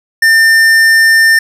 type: tone with tanh clipping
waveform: sine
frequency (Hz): 1800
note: A6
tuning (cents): +39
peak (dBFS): -6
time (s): 0.22-1.39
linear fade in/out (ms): 5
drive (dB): 15
effects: none